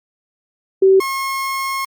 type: tone pair in turn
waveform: sine / 30% pulse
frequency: 383.7 / 1079.6 Hz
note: G4 / C#6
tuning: -37 / -46 cents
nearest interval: octave + tritone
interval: 1791 cents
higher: second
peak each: -7 / -17 dBFS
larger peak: first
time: 0.82-1 / 1-1.85 s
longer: second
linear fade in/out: 5 ms
effects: Opus 48 kbps